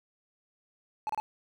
triangle tone bursts, 861 Hz, A5, 38 cents flat, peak -27 dBFS, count 3, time 1.07-1.2 s, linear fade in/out 0 ms, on 24 ms, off 29 ms, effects none

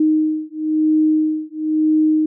sine beating tone pair, 310 / 311 Hz, D#4 / D#4, -6 / -1 cents, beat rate 1 Hz, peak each -17 dBFS, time 0-2.26 s, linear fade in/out 5 ms, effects none

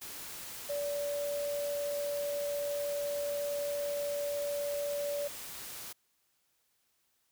sine tone in noise, 576 Hz, D5, 34 cents flat, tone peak -32 dBFS, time 0.69-5.28 s, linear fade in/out 10 ms, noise white, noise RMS -44 dBFS, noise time 0.01-5.93 s, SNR +9 dB, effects white hiss -75 dBFS RMS until 7.31 s

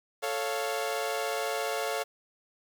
sawtooth chord, A augmented, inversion none, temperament equal, 440 / 554.4 / 698.5 Hz, A4 / C#5 / E#5, 0 / 0 / 0 cents, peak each -30 dBFS, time 0.22-2.04 s, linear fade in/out 20 ms, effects 9-bit

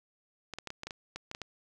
clicks, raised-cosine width 0.2 ms, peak -22 dBFS, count 11, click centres 0.537 / 0.586 / 0.673 / 0.704 / 0.834 / 0.87 / 0.908 / 1.16 / 1.314 / 1.349 / 1.417 s, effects none

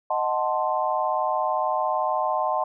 sine chord, D# diminished seventh, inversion none, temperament equal, 622.3 / 740 / 880 / 1046.5 Hz, D#5 / F#5 / A5 / C6, 0 / 0 / 0 / 0 cents, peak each -27 dBFS, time 0.1-2.64 s, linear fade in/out 5 ms, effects none

